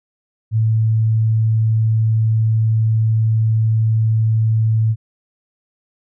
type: tone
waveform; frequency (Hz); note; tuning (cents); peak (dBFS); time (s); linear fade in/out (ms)
sine; 110.9; A2; +14; -12; 0.51-4.96; 50
effects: none